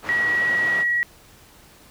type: band-pass noise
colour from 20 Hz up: white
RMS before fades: -33 dBFS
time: 0.02-0.85 s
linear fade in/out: 50 ms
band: 100 to 1700 Hz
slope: 12 dB/octave
type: tone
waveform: sine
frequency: 1918 Hz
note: A#6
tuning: 49 cents sharp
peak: -18 dBFS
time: 0.09-1.03 s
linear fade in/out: 0 ms
effects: pink hiss -50 dBFS RMS until 1.9 s